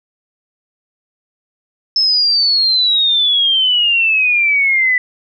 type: exponential sweep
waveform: sine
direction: down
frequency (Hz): 5274 to 1975.5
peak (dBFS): -10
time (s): 1.96-4.98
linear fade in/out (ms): 2
effects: none